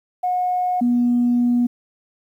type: tone pair in turn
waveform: sine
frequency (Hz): 726 / 242.3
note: F#5 / B3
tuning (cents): -33 / -33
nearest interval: octave + perfect fifth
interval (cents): 1900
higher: first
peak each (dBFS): -17 / -13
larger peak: second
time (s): 0.23-0.81 / 0.81-1.67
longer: second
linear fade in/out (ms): 10
effects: tanh soft clip ceiling -11 dBFS + 9-bit